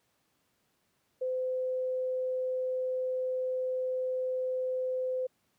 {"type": "tone", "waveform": "sine", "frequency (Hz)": 512, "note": "C5", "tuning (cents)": -38, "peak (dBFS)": -29, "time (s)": [1.21, 5.27], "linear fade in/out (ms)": 10, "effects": ["pink hiss -74 dBFS RMS until 5.58 s", "high-pass 100 Hz 12 dB/octave"]}